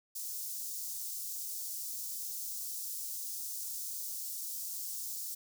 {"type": "high-pass noise", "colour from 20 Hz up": "white", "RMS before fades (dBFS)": -40, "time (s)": [0.15, 5.35], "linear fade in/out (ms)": 10, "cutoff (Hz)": 5300, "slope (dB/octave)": 24, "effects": []}